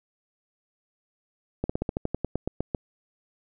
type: slowing click train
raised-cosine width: 2 ms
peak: -13 dBFS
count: 13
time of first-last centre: 1.64-2.748 s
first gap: 55 ms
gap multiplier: 1.09
effects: none